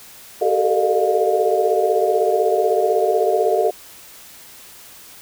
sine tone cluster, 385 / 434.7 / 450.7 / 611 / 705 Hz, G4 / A4 / A4 / D#5 / F5, -31 / -21 / +42 / -32 / +16 cents, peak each -21 dBFS, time 0.41-3.71 s, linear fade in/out 10 ms, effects white hiss -42 dBFS RMS until 5.21 s

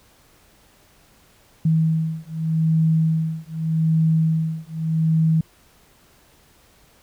sine beating tone pair, 160 / 160.83 Hz, D#3 / E3, +49 / -42 cents, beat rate 0.83 Hz, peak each -20 dBFS, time 1.65-5.41 s, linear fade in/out 5 ms, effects pink hiss -55 dBFS RMS until 7.02 s

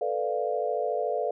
sine chord, B half-diminished seventh, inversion third, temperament equal, 440 / 493.9 / 587.3 / 698.5 Hz, A4 / B4 / D5 / F5, 0 / 0 / 0 / 0 cents, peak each -31 dBFS, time 0.01-1.31 s, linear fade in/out 5 ms, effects none

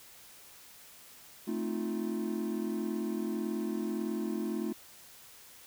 triangle chord, F dominant seventh, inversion first, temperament equal, 220 / 261.6 / 311.1 / 349.2 Hz, A3 / C4 / Eb4 / F4, 0 / 0 / 0 / 0 cents, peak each -33 / -39 / -36 / -35 dBFS, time 1.47-4.73 s, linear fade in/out 10 ms, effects white hiss -54 dBFS RMS until 5.66 s

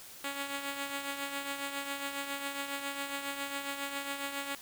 5% pulse tone with tremolo, 279.5 Hz, C#4, 14 cents sharp, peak -22 dBFS, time 0.24-4.55 s, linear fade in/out 2 ms, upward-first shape triangle, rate 7.3 Hz, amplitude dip 60%, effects white hiss -50 dBFS RMS until 4.61 s

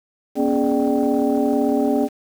sine tone cluster, 242 / 279.9 / 417.9 / 594 / 776 Hz, B3 / C#4 / G#4 / D5 / G5, -35 / +17 / +11 / +20 / -18 cents, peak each -21 / -19 / -22 / -24 / -26 dBFS, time 0.35-2.09 s, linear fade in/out 50 ms, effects tanh soft clip ceiling -7 dBFS + 7-bit

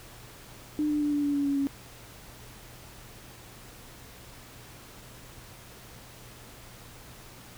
sine tone with pitch steps, 300.8 / 297.3 / 293.9 / 290.6 / 287.2 / 283.9 / 280.7 / 277.4 Hz, D4 / D4 / D4 / D4 / D4 / C#4 / C#4 / C#4, +42 / +21 / +1 / -18 / -39 / +41 / +22 / +1 cents, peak -24 dBFS, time 0.79-1.67 s, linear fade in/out 0 ms, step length 110 ms, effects added 120 Hz sine -54 dBFS peak until 7.57 s + pink hiss -49 dBFS RMS until 7.57 s

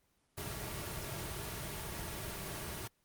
pink noise with comb filter, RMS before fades -41 dBFS, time 0.37-2.88 s, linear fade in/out 10 ms, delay 3.9 ms, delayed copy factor -0.6, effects pink hiss -75 dBFS RMS until 3.04 s + Opus 24 kbps

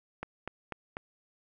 click train, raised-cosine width 0.5 ms, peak -21 dBFS, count 4, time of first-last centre 0.23-0.969 s, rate 4.06 Hz, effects none

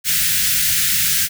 white band-stop noise, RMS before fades -17 dBFS, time 0.04-1.29 s, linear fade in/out 50 ms, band 200 to 1500 Hz, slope 48 dB/octave, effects none

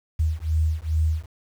sine beating tone pair, 77.78 / 80.18 Hz, D#2 / E2, 0 / -47 cents, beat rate 2.4 Hz, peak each -23 dBFS, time 0.19-1.26 s, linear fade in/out 10 ms, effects 8-bit

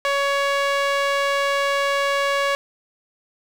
sawtooth tone with band-pass filter, 560 Hz, C#5, 18 cents sharp, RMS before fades -21 dBFS, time 0.05-2.55 s, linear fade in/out 0 ms, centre 1700 Hz, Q 0.63, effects 7-bit

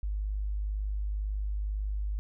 sine tone, 51 Hz, G#1, 31 cents flat, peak -29 dBFS, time 0.03-2.19 s, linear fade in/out 0 ms, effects none

